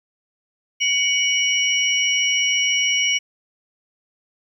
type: tone cluster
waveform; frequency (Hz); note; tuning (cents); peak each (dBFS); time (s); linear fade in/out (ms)
sine; 2253 / 2945 / 5660; C#7 / F#7 / F8; +28 / -9 / +22; -20 / -20 / -25; 0.8-3.19; 20
effects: 9-bit